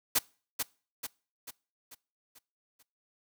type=noise with echo; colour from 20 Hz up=white; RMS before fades=-25 dBFS; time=0.15-0.19 s; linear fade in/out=10 ms; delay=440 ms; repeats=6; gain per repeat=-6 dB; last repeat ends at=2.83 s; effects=noise-tail reverb RT60 0.4 s tail -24 dB re dry